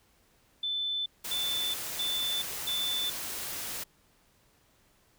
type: tone bursts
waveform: sine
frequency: 3520 Hz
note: A7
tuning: in tune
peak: -29 dBFS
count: 4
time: 0.63-3.1 s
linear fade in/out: 5 ms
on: 430 ms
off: 250 ms
type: noise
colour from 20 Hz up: white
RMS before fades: -37 dBFS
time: 1.24-3.84 s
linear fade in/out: 10 ms
effects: pink hiss -66 dBFS RMS until 5.18 s